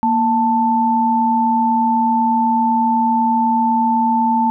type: tone pair together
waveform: sine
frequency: 234.1 / 884 Hz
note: A#3 / A5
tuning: +8 / +8 cents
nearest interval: octave + major seventh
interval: 2300 cents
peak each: -17 / -14 dBFS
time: 0.03-4.5 s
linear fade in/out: 0 ms
effects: none